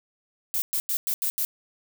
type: noise bursts at uneven times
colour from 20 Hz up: violet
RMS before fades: -26 dBFS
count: 6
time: 0.54-0.62 / 0.73-0.8 / 0.89-0.97 / 1.07-1.14 / 1.22-1.3 / 1.38-1.45 s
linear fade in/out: 0 ms
effects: none